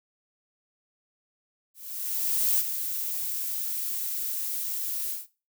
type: noise with ADSR envelope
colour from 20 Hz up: violet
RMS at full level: -23 dBFS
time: 1.74-5.27 s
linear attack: 850 ms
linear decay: 33 ms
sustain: -8 dB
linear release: 170 ms
effects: noise-tail reverb RT60 0.3 s tail -17 dB re dry